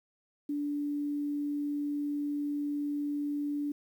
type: tone with quantisation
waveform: sine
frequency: 290.6 Hz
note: D4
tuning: 18 cents flat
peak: -30 dBFS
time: 0.49-3.72 s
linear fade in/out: 5 ms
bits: 10
effects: none